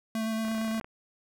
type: tone with vibrato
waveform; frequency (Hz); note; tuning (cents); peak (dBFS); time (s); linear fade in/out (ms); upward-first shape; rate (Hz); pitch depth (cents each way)
square; 221.8; A3; +14; -29; 0.15-0.8; 2; square; 8.7; 11
type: click train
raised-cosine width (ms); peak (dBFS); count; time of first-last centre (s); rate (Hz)
0.5; -28; 13; 0.45-0.845; 30.4
effects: none